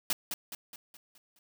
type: noise with echo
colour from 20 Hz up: white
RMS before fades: -29 dBFS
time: 0.1-0.13 s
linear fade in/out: 2 ms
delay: 210 ms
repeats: 6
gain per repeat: -6 dB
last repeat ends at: 1.39 s
effects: none